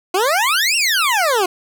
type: exponential two-way sweep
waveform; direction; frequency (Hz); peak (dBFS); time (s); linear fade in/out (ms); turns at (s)
20% pulse; up then down; 349.2 to 2836 to 349.2; -9; 0.14-1.46; 5; 0.76
effects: none